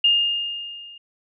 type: tone with level ramp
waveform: sine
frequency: 2826 Hz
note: F7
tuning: 20 cents sharp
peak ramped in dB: -12 to -40 dBFS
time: 0.04-0.98 s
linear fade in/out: 5 ms
effects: none